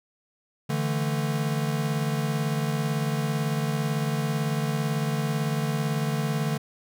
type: chord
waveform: square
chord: D suspended second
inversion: none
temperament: equal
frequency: 146.83 / 164.81 / 220 Hz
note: D3 / E3 / A3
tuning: 0 / 0 / 0 cents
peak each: -27 / -32 / -32 dBFS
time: 0.69-6.58 s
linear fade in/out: 10 ms
effects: none